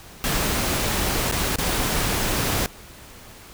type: noise with dropouts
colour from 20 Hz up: pink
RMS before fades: -23 dBFS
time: 0.24-2.66 s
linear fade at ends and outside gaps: 0 ms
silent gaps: 1.313-1.323 / 1.558-1.585 s
effects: pink hiss -44 dBFS RMS until 3.53 s